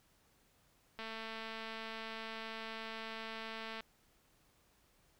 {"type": "click train", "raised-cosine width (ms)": 0.3, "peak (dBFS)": -29, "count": 629, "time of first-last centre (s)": [0.99, 3.806], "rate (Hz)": 223, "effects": ["pink hiss -71 dBFS RMS until 5.19 s"]}